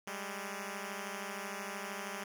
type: beating tone pair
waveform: 5% pulse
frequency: 196 / 209 Hz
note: G3 / G#3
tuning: 0 / +11 cents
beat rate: 13 Hz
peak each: -30 / -32 dBFS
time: 0.07-2.24 s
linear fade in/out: 5 ms
effects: none

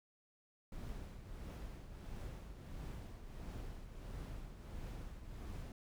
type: noise with tremolo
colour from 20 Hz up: brown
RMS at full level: -45 dBFS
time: 0.72-5.72 s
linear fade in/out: 2 ms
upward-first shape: triangle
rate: 1.5 Hz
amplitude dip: 60%
effects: none

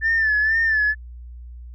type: tone with vibrato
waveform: sine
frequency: 1760 Hz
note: A6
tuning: in tune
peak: -15 dBFS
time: 0.01-0.95 s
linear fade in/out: 50 ms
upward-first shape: sine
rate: 2.1 Hz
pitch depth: 63 cents each way
effects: tanh soft clip ceiling -12 dBFS + added 60 Hz sine -35 dBFS peak until 1.74 s

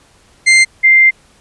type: tone pair in turn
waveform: 40% pulse / sine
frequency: 2093 / 2093 Hz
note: C7 / C7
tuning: 0 / 0 cents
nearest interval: unison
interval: 0 cents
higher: neither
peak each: -4 dBFS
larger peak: neither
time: 0.46-0.65 / 0.83-1.11 s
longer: second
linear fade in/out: 20 ms
effects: pink hiss -49 dBFS RMS until 1.4 s + resampled to 24000 Hz

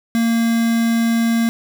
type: tone with quantisation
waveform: triangle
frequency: 230 Hz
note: A#3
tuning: 23 cents flat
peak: -12 dBFS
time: 0.15-1.49 s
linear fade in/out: 0 ms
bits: 4
effects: none

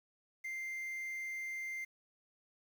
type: tone with quantisation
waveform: triangle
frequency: 2093 Hz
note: C7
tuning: in tune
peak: -37 dBFS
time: 0.44-1.85 s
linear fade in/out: 10 ms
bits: 10
effects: none

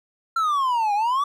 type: exponential two-way sweep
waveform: triangle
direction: down then up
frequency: 1370 to 802 to 1173 Hz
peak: -17 dBFS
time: 0.36-1.24 s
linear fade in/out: 5 ms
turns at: 0.94 s
effects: none

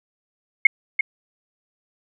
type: tone with echo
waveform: sine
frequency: 2163 Hz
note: C#7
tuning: 43 cents flat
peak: -6 dBFS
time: 0.65-0.67 s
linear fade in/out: 5 ms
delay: 340 ms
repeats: 1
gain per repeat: -9 dB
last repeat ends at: 1.01 s
effects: none

